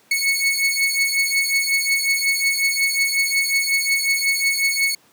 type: beating tone pair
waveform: sawtooth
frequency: 2204 / 2209.5 Hz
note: C#7 / C#7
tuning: -11 / -6 cents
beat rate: 5.5 Hz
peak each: -17 dBFS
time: 0.11-4.95 s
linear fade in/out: 5 ms
effects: pink hiss -55 dBFS RMS until 5.12 s + high-pass 200 Hz 12 dB/octave